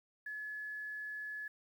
sine tone with quantisation, 1707 Hz, G#6, 47 cents sharp, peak -40 dBFS, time 0.26-1.48 s, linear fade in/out 5 ms, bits 11, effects none

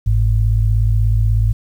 sine tone pair together, 50.5 / 107 Hz, G#1 / A2, -48 / -48 cents, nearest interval octave + minor second, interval 1300 cents, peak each -14 dBFS, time 0.06-1.53 s, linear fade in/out 10 ms, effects 8-bit

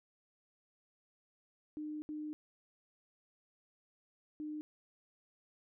sine tone bursts at uneven times, 303.4 Hz, D#4, 44 cents flat, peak -39 dBFS, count 3, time 1.77-2.02 / 2.09-2.33 / 4.4-4.61 s, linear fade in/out 0 ms, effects none

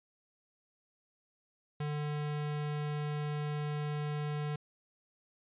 square tone, 148.6 Hz, D3, 21 cents sharp, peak -34 dBFS, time 1.8-4.56 s, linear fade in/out 5 ms, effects resampled to 8000 Hz

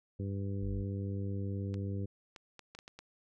harmonic tone, 98.7 Hz, G2, 12 cents sharp, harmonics 1 / 2 / 3 / 4 / 5, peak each -35 / -41 / -45 / -47 / -49 dBFS, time 0.19-2.06 s, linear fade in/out 10 ms
sine tone, 48 Hz, G1, 36 cents flat, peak -37 dBFS, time 0.6-0.85 s, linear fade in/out 50 ms
clicks, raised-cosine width 0.2 ms, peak -31 dBFS, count 7, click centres 1.742 / 2.362 / 2.593 / 2.75 / 2.789 / 2.879 / 2.99 s
effects none

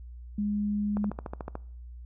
sine tone, 206.7 Hz, G#3, 8 cents flat, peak -26 dBFS, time 0.38-1.1 s, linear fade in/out 5 ms
click train, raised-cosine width 1 ms, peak -21 dBFS, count 9, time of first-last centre 0.97-1.554 s, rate 13.7 Hz
effects noise-tail reverb RT60 0.6 s tail -23 dB re dry + added 60 Hz sine -41 dBFS peak until 2.05 s

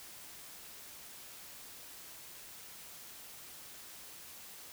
silence, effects white hiss -51 dBFS RMS until 4.72 s

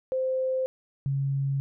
sine tone pair in turn, 520 / 137.73 Hz, C5 / C#3, -11 / -11 cents, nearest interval octave + major seventh, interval 2300 cents, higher first, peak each -24 dBFS, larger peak neither, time 0.12-0.66 / 1.06-1.6 s, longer neither, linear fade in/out 0 ms, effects none

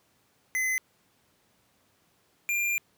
square tone pair in turn, 2038 / 2393 Hz, C7 / D7, -46 / +32 cents, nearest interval minor third, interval 278 cents, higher second, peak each -26 dBFS, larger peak neither, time 0.55-0.78 / 2.49-2.78 s, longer second, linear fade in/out 0 ms, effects pink hiss -67 dBFS RMS until 2.97 s + high-pass 100 Hz 12 dB/octave

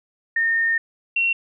sine tone pair in turn, 1828 / 2730 Hz, A#6 / F7, -34 / -40 cents, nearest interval perfect fifth, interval 694 cents, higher second, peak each -17 dBFS, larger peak neither, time 0.36-0.78 / 1.16-1.33 s, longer first, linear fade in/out 5 ms, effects none

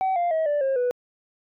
sine tone with pitch steps, 760 / 696.9 / 639.1 / 586 / 537.4 / 492.8 Hz, F#5 / F5 / D#5 / D5 / C5 / B4, +46 / -4 / +46 / -4 / +46 / -4 cents, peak -18 dBFS, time 0.01-0.91 s, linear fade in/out 0 ms, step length 150 ms, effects tanh soft clip ceiling -19 dBFS

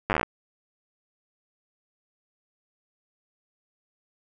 slowing click train, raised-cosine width 0.5 ms, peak -9 dBFS, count 11, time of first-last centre 0.1-0.23 s, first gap 9 ms, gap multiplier 1.08, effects none

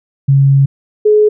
sine tone pair in turn, 137.7 / 423.5 Hz, C#3 / G#4, -11 / +34 cents, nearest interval octave + perfect fifth, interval 1945 cents, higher second, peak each -5 dBFS, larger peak neither, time 0.28-0.66 / 1.05-1.29 s, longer first, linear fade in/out 10 ms, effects none

